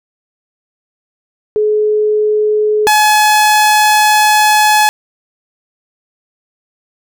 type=tone pair in turn; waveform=sine / sawtooth; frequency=424.9 / 849.8 Hz; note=G#4 / G#5; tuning=+40 / +40 cents; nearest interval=octave; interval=1200 cents; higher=second; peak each=-9 / -3 dBFS; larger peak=second; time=1.56-2.87 / 2.87-4.89 s; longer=second; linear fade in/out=0 ms; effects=none